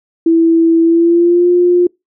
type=tone with pitch glide; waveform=sine; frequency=330 to 353.7 Hz; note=E4 to F4; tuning=+2 to +22 cents; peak=-6 dBFS; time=0.26-1.87 s; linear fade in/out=5 ms; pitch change=+120 cents; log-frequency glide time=0.82-1.49 s; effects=noise-tail reverb RT60 0.2 s tail -26 dB re dry